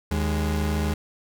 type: tone pair together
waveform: 35% pulse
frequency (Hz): 77.78 / 208.2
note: D#2 / G#3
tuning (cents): 0 / +5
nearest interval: octave + perfect fourth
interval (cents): 1705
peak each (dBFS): -22 / -26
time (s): 0.11-0.94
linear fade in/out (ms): 5
effects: none